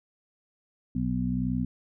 harmonic tone with a mistuned harmonic, 61.7 Hz, B1, 1 cent flat, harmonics 1 / 2 / 3 / 4, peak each -35 / -32 / -30 / -29 dBFS, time 0.95-1.65 s, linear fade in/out 5 ms, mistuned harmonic 1, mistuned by -43 cents, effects none

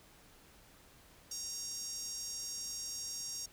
5% pulse tone with high-pass filter, 932.3 Hz, A#5, in tune, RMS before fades -42 dBFS, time 1.31-3.46 s, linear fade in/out 5 ms, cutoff 5800 Hz, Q 6, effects pink hiss -61 dBFS RMS until 3.52 s

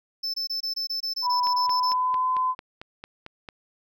triangle tone bursts, 5274 Hz, E8, in tune, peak -25 dBFS, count 13, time 0.23-1.936 s, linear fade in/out 10 ms, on 110 ms, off 23 ms
sine tone with pitch glide, 987.8 to 1019.7 Hz, B5 to C6, 0 to -45 cents, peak -21 dBFS, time 1.22-2.55 s, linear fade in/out 50 ms, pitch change +55 cents, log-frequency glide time 1.49-2.29 s
click train, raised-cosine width 0.3 ms, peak -22 dBFS, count 10, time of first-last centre 1.47-3.488 s, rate 4.46 Hz
effects none

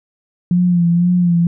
sine tone with vibrato, 174.61 Hz, F3, in tune, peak -10 dBFS, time 0.51-1.47 s, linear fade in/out 2 ms, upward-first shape sine, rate 2 Hz, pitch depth 45 cents each way, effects none

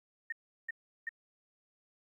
sine tone bursts, 1837 Hz, A#6, 26 cents flat, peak -34 dBFS, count 3, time 0.3-1.092 s, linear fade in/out 5 ms, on 24 ms, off 360 ms, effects 12-bit

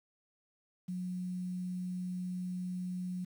sine tone with quantisation, 181.5 Hz, F#3, 33 cents flat, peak -35 dBFS, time 0.88-3.25 s, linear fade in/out 10 ms, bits 10, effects none

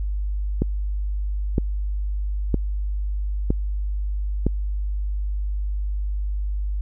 click train, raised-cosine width 3 ms, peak -7 dBFS, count 5, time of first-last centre 0.62-4.466 s, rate 1.04 Hz, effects added 50 Hz sine -22 dBFS peak until 6.81 s

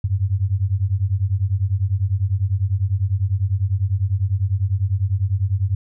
sine beating tone pair, 92.1 / 102.1 Hz, F#2 / G#2, -7 / -29 cents, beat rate 10 Hz, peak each -20 dBFS, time 0.04-5.75 s, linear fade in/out 5 ms, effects none

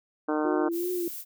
harmonic tone, 152.7 Hz, D#3, 32 cents flat, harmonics 2 / 3 / 4 / 5 / 6 / 7 / 8 / 9 / 10, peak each -27 / -31 / -33 / -35 / -37 / -38 / -39 / -40 / -41 dBFS, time 0.28-0.69 s, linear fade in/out 10 ms
sine tone with vibrato, 350.2 Hz, F4, 5 cents sharp, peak -27 dBFS, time 0.45-1.08 s, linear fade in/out 2 ms, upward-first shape triangle, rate 2.7 Hz, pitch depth 75 cents each way
violet noise, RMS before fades -38 dBFS, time 0.71-1.25 s, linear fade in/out 50 ms
effects none

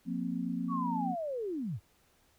sine chord, F suspended fourth, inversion none, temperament equal with one note detuned, 177.77 / 233.1 / 261.6 Hz, F3 / Bb3 / C4, +31 / 0 / 0 cents, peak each -36 dBFS, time 0.05-1.16 s, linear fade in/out 50 ms
sine linear sweep, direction down, 1153 to 78.1 Hz, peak -33 dBFS, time 0.68-1.8 s, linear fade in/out 50 ms
effects pink hiss -68 dBFS RMS until 2.38 s

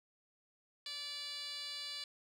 10% pulse tone with band-pass filter, 580 Hz, D5, 22 cents flat, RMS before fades -44 dBFS, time 0.86-2.04 s, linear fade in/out 2 ms, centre 4600 Hz, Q 5, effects none

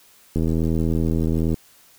click train, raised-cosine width 3 ms, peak -10 dBFS, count 97, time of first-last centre 0.36-1.542 s, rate 81.2 Hz, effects white hiss -53 dBFS RMS until 1.98 s

